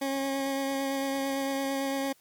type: tone with vibrato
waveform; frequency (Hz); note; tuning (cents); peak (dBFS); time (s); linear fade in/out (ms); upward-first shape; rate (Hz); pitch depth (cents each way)
20% pulse; 272.7; C#4; -28; -23; 0.01-2.13; 10; sine; 8.9; 14
effects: white hiss -63 dBFS RMS until 2.2 s + MP3 96 kbps